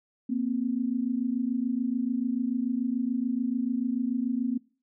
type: tone pair together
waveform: sine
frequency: 235.1 / 262 Hz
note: A#3 / C4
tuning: +15 / +2 cents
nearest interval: major second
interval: 187 cents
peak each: -28 dBFS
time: 0.29-4.58 s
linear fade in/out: 10 ms
effects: noise-tail reverb RT60 0.4 s tail -23 dB re dry